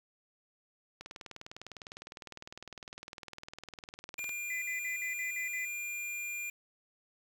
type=click train; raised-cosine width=0.2 ms; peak=-27 dBFS; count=66; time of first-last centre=1.01-4.293 s; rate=19.8 Hz
type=tone; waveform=square; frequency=2400 Hz; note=D7; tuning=37 cents sharp; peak=-37 dBFS; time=4.18-6.5 s; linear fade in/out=5 ms
type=tone bursts; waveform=sine; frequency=2016 Hz; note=B6; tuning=35 cents sharp; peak=-36 dBFS; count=7; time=4.5-5.652 s; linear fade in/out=5 ms; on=120 ms; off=52 ms
effects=9-bit